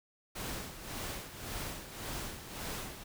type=noise with tremolo; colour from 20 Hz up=pink; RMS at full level=-39 dBFS; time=0.35-3.04 s; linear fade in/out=10 ms; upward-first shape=sine; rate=1.8 Hz; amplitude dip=65%; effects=none